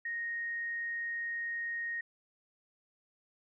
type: tone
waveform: sine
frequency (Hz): 1864.7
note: A#6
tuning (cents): 0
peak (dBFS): -34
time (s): 0.05-2.01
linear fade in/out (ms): 5
effects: none